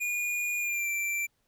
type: tone with pitch glide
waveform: square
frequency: 2437 to 2349 Hz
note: D#7 to D7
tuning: -37 to 0 cents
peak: -29 dBFS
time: 0-1.27 s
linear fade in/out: 20 ms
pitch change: -63 cents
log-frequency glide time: 0.58-0.88 s
effects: pink hiss -74 dBFS RMS until 1.47 s